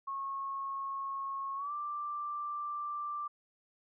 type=tone with pitch glide; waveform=sine; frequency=1093 to 1178.2 Hz; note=C#6 to D6; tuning=-25 to +5 cents; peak=-35 dBFS; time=0.07-3.28 s; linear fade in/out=10 ms; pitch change=+130 cents; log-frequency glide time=1.56-1.72 s; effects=none